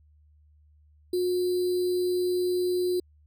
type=tone with sample-and-hold; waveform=sine; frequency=360 Hz; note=F#4; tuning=47 cents flat; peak=-23 dBFS; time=1.13-3 s; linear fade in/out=5 ms; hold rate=4410 Hz; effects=added 75 Hz sine -56 dBFS peak until 3.26 s